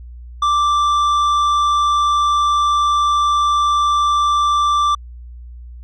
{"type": "tone with tanh clipping", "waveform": "sine", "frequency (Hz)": 1174.7, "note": "D6", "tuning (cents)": 0, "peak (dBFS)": -14, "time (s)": [0.42, 4.95], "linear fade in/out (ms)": 5, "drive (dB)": 9, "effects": ["added 60 Hz sine -32 dBFS peak until 5.83 s"]}